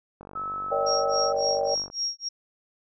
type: click train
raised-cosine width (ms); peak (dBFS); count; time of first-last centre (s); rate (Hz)
1; -29; 83; 0.21-1.901; 48.5
type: tone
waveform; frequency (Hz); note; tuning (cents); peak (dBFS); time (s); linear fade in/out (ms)
sine; 1300; E6; -24; -29; 0.35-1.33; 10
type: chord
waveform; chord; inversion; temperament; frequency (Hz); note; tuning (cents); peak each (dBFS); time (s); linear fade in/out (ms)
sine; Eb dominant seventh; second; equal with one note detuned; 466.2 / 565 / 622.3 / 784; Bb4 / Db5 / Eb5 / G5; 0 / +33 / 0 / 0; -30 / -26 / -30 / -29; 0.71-1.75; 10
type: tone with tremolo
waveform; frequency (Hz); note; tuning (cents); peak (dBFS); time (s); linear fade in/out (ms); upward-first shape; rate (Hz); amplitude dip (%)
sine; 5590; F8; +1; -24; 0.86-2.29; 10; sine; 3.6; 100
effects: none